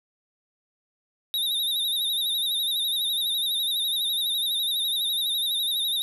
square tone with vibrato, 3729 Hz, A#7, in tune, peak -24 dBFS, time 1.34-6.02 s, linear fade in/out 0 ms, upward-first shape sine, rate 12 Hz, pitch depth 79 cents each way, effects none

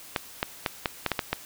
clicks, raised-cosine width 0.3 ms, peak -8 dBFS, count 8, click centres 0.162 / 0.429 / 0.662 / 0.858 / 1.063 / 1.117 / 1.192 / 1.33 s, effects white hiss -46 dBFS RMS until 1.45 s

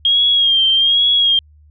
sine tone with vibrato, 3241 Hz, G#7, 43 cents flat, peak -10 dBFS, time 0.05-1.39 s, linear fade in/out 2 ms, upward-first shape sine, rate 1.2 Hz, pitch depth 56 cents each way, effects added 75 Hz sine -44 dBFS peak until 1.7 s

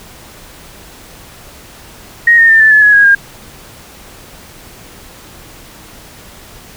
sine tone with pitch steps, 1874 / 1834.4 / 1795.6 / 1757.6 / 1720.5 / 1684.1 / 1648.5 / 1613.6 Hz, A#6 / A#6 / A6 / A6 / A6 / G#6 / G#6 / G6, +9 / -28 / +35 / -2 / -39 / +24 / -13 / +50 cents, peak -3 dBFS, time 2.27-3.15 s, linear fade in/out 5 ms, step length 110 ms, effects pink hiss -36 dBFS RMS until 6.76 s

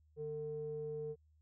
square tone with low-pass filter, 150 Hz, D3, 37 cents sharp, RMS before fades -42 dBFS, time 0.16-1.16 s, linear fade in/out 50 ms, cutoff 460 Hz, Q 7.8, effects added 77 Hz sine -66 dBFS peak until 1.41 s

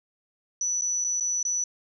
sine tone with dropouts, 5940 Hz, F#8, 6 cents sharp, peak -24 dBFS, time 0.61-1.64 s, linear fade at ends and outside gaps 2 ms, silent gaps 0.812-0.819 / 1.042-1.046 / 1.2-1.207 / 1.429-1.451 s, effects none

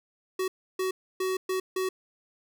square tone bursts at uneven times, 374.9 Hz, F#4, 23 cents sharp, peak -27 dBFS, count 5, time 0.39-0.48 / 0.79-0.91 / 1.2-1.37 / 1.49-1.6 / 1.76-1.89 s, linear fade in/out 5 ms, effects none

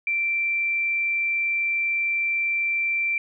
sine tone, 2349 Hz, D7, in tune, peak -21 dBFS, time 0.07-3.18 s, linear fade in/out 2 ms, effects none

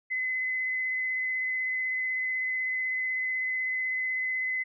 sine tone with vibrato, 2033 Hz, B6, 50 cents sharp, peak -27 dBFS, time 0.1-4.64 s, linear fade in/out 20 ms, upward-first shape sine, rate 16 Hz, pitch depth 9 cents each way, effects none

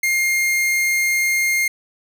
45% pulse tone, 2123 Hz, C7, 25 cents sharp, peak -16 dBFS, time 0.03-1.68 s, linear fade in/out 5 ms, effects none

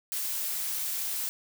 blue noise, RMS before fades -32 dBFS, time 0.12-1.29 s, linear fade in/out 0 ms, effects none

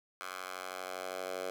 10% pulse tone with high-pass filter sweep, 92.5 Hz, F#2, in tune, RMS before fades -41 dBFS, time 0.21-1.5 s, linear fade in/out 0 ms, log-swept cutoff 1100 to 540 Hz, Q 2, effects none

